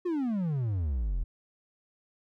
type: exponential sweep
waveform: triangle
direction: down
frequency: 370 to 37.77 Hz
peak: -25 dBFS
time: 0.05-1.24 s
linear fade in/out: 10 ms
effects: none